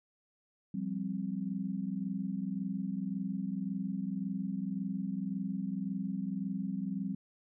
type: chord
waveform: sine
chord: F suspended second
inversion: none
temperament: just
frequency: 174.61 / 196.44 / 261.9 Hz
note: F3 / G3 / C4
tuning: 0 / +4 / +2 cents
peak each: -39 / -35 / -40 dBFS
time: 0.74-7.15 s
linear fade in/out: 5 ms
effects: none